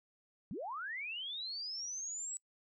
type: linear sweep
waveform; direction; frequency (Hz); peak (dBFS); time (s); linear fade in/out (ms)
sine; up; 146.83 to 7870; -39; 0.51-2.37; 0
effects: noise-tail reverb RT60 0.1 s tail -25 dB re dry